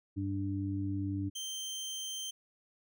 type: harmonic tone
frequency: 98 Hz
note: G2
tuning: in tune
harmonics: 1 / 2 / 3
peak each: -35 / -44 / -35 dBFS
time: 0.16-1.3 s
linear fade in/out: 20 ms
type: tone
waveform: 25% pulse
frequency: 3133 Hz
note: G7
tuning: 2 cents flat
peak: -34 dBFS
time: 1.35-2.31 s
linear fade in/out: 10 ms
effects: none